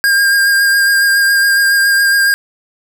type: tone with vibrato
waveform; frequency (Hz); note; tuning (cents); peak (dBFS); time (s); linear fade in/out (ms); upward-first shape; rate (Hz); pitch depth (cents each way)
square; 1610; G6; +46; -9; 0.04-2.34; 0; triangle; 7.2; 21
effects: none